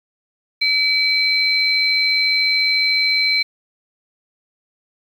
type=tone pair together; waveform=sine; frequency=2293 / 4093 Hz; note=D7 / C8; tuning=-42 / -39 cents; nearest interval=minor seventh; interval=1003 cents; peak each=-17 / -17 dBFS; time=0.61-3.43 s; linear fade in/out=10 ms; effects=7-bit